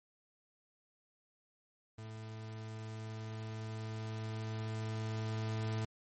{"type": "tone with level ramp", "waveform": "40% pulse", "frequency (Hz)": 110, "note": "A2", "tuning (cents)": 0, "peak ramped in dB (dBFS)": [-44, -33], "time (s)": [1.98, 5.85], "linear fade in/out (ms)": 5, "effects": ["MP3 32 kbps"]}